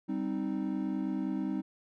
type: chord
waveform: triangle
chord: C minor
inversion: second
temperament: equal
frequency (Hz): 196 / 261.6 / 311.1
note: G3 / C4 / Eb4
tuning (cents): 0 / 0 / 0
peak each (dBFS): -33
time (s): 0.08-1.62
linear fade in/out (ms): 20
effects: none